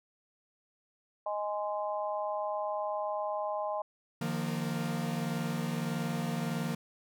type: harmonic tone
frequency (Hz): 207.7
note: G#3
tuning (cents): 0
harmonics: 3 / 4 / 5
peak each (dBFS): -34 / -36 / -38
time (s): 1.26-3.82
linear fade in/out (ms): 5
type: chord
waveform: 45% pulse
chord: Eb suspended second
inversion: none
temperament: equal with one note detuned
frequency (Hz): 152.98 / 174.61 / 233.1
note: Eb3 / F3 / Bb3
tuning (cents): -29 / 0 / 0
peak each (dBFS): -36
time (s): 4.21-6.75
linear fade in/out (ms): 5
effects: none